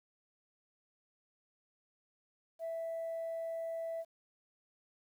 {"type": "tone", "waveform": "sine", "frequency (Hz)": 659.3, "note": "E5", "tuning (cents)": 0, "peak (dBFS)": -35, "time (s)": [2.59, 4.05], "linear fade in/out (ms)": 50, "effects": ["tanh soft clip ceiling -34 dBFS", "11-bit"]}